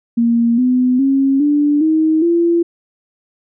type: tone with pitch steps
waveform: sine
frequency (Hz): 233.7 / 251.9 / 271.6 / 292.7 / 315.6 / 340.2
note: A#3 / B3 / C#4 / D4 / D#4 / F4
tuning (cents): +5 / +34 / -35 / -6 / +25 / -45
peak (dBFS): -10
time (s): 0.17-2.63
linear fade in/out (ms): 10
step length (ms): 410
effects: none